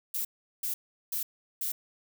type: noise bursts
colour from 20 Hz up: violet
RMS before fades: -32 dBFS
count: 4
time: 0.14-1.72 s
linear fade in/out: 5 ms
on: 110 ms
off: 380 ms
effects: none